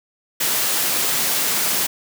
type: high-pass noise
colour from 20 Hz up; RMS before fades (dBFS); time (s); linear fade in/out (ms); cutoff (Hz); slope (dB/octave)
white; -20; 0.4-1.87; 10; 130; 24
effects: none